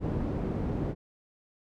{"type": "low-pass noise", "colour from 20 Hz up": "white", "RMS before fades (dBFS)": -31, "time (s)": [0, 0.95], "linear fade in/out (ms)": 50, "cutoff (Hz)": 280, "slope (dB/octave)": 12, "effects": []}